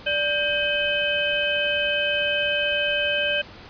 sine tone cluster, 586 / 1575 / 2546 / 3058 Hz, D5 / G6 / D#7 / G7, -4 / +8 / +39 / -44 cents, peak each -26 dBFS, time 0.06-3.42 s, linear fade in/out 10 ms, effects pink hiss -43 dBFS RMS until 3.69 s + resampled to 11025 Hz

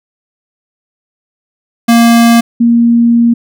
square / sine tone pair in turn, 233.1 / 234.6 Hz, A#3 / A#3, 0 / +11 cents, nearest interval unison, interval 11 cents, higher second, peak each -4 dBFS, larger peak neither, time 1.88-2.41 / 2.6-3.34 s, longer second, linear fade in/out 10 ms, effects none

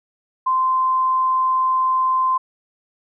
sine tone, 1038 Hz, C6, 14 cents flat, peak -15 dBFS, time 0.46-2.38 s, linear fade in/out 10 ms, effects none

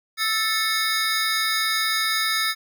square tone cluster, 1315 / 1768 / 2190 / 3709 / 4960 Hz, E6 / A6 / C#7 / A#7 / D#8, -5 / +8 / -22 / -9 / -6 cents, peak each -28 dBFS, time 0.17-2.55 s, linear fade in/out 50 ms, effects none

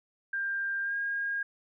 sine tone with pitch glide, 1593 to 1624.6 Hz, G6 to G#6, +27 to -39 cents, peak -29 dBFS, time 0.33-1.43 s, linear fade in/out 5 ms, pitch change +34 cents, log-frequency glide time 0.82-0.95 s, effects none

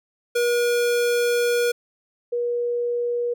square / sine tone pair in turn, 480 / 480 Hz, B4 / B4, -49 / -49 cents, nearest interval unison, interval 0 cents, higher neither, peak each -19 / -21 dBFS, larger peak first, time 0.35-1.72 / 2.32-3.34 s, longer first, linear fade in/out 10 ms, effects none

